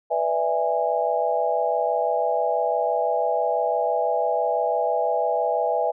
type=chord; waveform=sine; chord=E dominant seventh; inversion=second; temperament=just; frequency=494.4 / 593.3 / 659.3 / 824.1 Hz; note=B4 / D5 / E5 / G#5; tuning=+2 / +18 / 0 / -14 cents; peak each=-26 / -27 / -24 / -25 dBFS; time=0.1-5.92 s; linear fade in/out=20 ms; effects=none